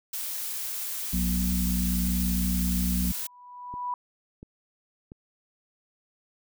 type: noise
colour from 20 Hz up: blue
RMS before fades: -33 dBFS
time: 0.13-3.27 s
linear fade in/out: 5 ms
type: harmonic tone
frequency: 60.7 Hz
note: B1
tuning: 29 cents flat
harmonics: 1 / 3 / 4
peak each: -27 / -27 / -34 dBFS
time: 1.13-3.12 s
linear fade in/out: 5 ms
type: tone with exponential growth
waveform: sine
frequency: 984 Hz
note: B5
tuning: 7 cents flat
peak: -26 dBFS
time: 2.92-3.94 s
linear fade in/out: 2 ms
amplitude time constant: 220 ms
type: click train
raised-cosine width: 3 ms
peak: -30 dBFS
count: 4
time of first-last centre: 3.05-5.119 s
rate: 1.45 Hz
effects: none